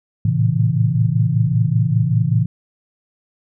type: tone cluster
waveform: sine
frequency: 110.5 / 115.7 / 135.5 / 164 Hz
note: A2 / A#2 / C#3 / E3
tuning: +8 / -13 / -39 / -9 cents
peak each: -19 dBFS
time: 0.25-2.46 s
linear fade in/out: 5 ms
effects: none